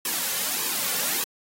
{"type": "noise with flanger", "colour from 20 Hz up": "white", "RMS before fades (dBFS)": -26, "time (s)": [0.05, 1.24], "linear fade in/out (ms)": 2, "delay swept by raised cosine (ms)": [1.4, 3.2], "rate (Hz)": 1.7, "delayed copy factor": -0.75, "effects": ["high-pass 200 Hz 12 dB/octave", "AAC 48 kbps"]}